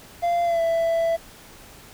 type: tone with pitch glide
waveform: triangle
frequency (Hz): 691 to 664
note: F5 to E5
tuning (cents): -19 to +12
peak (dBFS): -17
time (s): 0.22-1.17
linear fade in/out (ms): 20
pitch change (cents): -69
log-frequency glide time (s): 0.44-0.61
effects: pink hiss -46 dBFS RMS until 1.93 s